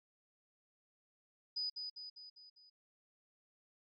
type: tone with echo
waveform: sine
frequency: 4972 Hz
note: D#8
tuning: 2 cents flat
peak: -36 dBFS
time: 1.56-1.7 s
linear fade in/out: 10 ms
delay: 200 ms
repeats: 5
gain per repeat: -5 dB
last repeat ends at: 2.7 s
effects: AAC 48 kbps